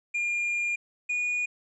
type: tone pair in turn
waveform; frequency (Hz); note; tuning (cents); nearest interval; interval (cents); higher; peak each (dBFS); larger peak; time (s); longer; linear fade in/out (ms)
triangle; 2410 / 2451; D7 / D#7; +44 / -27; unison; 29; second; -24; neither; 0.14-0.76 / 1.09-1.46; first; 10
effects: resampled to 24000 Hz